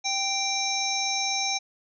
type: harmonic tone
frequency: 784 Hz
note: G5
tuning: in tune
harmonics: 1 / 3 / 5 / 7 / 8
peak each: -31 / -31 / -31 / -31 / -31 dBFS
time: 0.04-1.59 s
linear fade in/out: 20 ms
effects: none